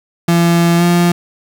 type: tone with pitch glide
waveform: 35% pulse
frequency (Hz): 170 to 173.77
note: F3 to F3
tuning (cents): -46 to -8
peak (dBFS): -7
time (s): 0.28-1.12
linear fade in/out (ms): 5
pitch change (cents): +38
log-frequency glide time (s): 0.77-0.83
effects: 7-bit